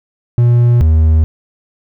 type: tone pair in turn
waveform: triangle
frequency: 120 / 79.15 Hz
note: B2 / D#2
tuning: -49 / +30 cents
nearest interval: perfect fifth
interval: 721 cents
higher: first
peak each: -4 dBFS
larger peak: neither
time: 0.38-0.81 / 0.81-1.24 s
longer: neither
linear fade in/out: 0 ms
effects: none